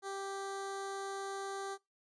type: tone with notch filter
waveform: 15% pulse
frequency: 392 Hz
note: G4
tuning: in tune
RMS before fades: -41 dBFS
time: 0.02-1.78 s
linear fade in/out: 50 ms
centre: 2600 Hz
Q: 1.2
effects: noise-tail reverb RT60 0.2 s tail -20 dB re dry + resampled to 22050 Hz